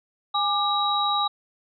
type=tone cluster; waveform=sine; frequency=821 / 1191 / 3848 Hz; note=G#5 / D6 / B7; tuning=-20 / +24 / -46 cents; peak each=-25 dBFS; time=0.34-1.28 s; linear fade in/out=10 ms; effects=none

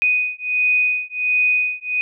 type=beating tone pair; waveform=sine; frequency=2489 / 2490.4 Hz; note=D#7 / D#7; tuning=0 / +1 cents; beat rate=1.4 Hz; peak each=-19 dBFS; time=0.02-2.01 s; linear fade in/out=0 ms; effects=none

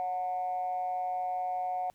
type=tone with amplitude modulation; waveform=sine; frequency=731 Hz; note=F#5; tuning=21 cents flat; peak=-26 dBFS; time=0-1.9 s; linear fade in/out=0 ms; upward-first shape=sine; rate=175 Hz; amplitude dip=65%; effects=tanh soft clip ceiling -24 dBFS + pink hiss -69 dBFS RMS until 1.94 s

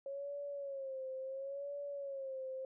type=tone with vibrato; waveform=sine; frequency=547 Hz; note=C#5; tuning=23 cents flat; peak=-40 dBFS; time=0.06-2.65 s; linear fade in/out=2 ms; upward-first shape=sine; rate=0.72 Hz; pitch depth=76 cents each way; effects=none

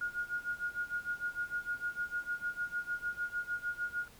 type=tone with tremolo; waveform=sine; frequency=1433 Hz; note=F6; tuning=44 cents sharp; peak=-31 dBFS; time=0.01-4.08 s; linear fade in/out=2 ms; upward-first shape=sine; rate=6.6 Hz; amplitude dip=90%; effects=pink hiss -58 dBFS RMS until 4.19 s

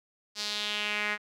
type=tone with band-pass filter sweep; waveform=sawtooth; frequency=208.8 Hz; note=G#3; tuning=10 cents sharp; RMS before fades=-32 dBFS; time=0.35-1.18 s; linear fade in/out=50 ms; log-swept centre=4900 to 1900 Hz; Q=2.9; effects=none

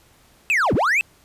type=linear two-way sweep; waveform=triangle; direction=down then up; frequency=2691 to 64.2 to 2691 Hz; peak=-14 dBFS; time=0.5-1.01 s; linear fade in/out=0 ms; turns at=0.74 s; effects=pink hiss -55 dBFS RMS until 1.24 s + resampled to 32000 Hz

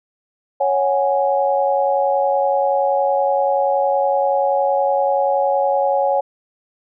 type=chord; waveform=sine; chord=C# suspended fourth; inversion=none; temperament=equal; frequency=554.4 / 740 / 830.6 Hz; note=C#5 / F#5 / G#5; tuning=0 / 0 / 0 cents; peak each=-17 / -21 / -19 dBFS; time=0.6-6.21 s; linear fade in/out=10 ms; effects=none

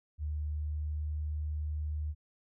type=tone with pitch glide; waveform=sine; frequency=75.3 to 75.82 Hz; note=D2 to D#2; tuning=+44 to -44 cents; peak=-32 dBFS; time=0.18-2.15 s; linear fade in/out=50 ms; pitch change=+12 cents; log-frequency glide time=0.46-1.1 s; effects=none

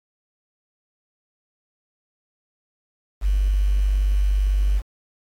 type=tone with quantisation; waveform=sine; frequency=49 Hz; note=G1; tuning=in tune; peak=-16 dBFS; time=3.21-4.82 s; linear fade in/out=50 ms; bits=7; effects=AAC 64 kbps

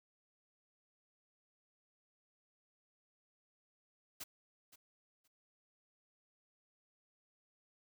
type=noise with echo; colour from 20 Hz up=white; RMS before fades=-45 dBFS; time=4.2-4.24 s; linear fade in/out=10 ms; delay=520 ms; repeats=2; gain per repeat=-15 dB; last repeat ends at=5.28 s; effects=none

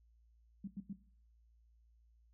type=tone bursts; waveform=sine; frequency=196 Hz; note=G3; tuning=in tune; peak=-40 dBFS; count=3; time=0.64-0.93 s; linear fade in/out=5 ms; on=36 ms; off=91 ms; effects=noise-tail reverb RT60 0.5 s tail -17 dB re dry + added 57 Hz sine -65 dBFS peak until 2.33 s

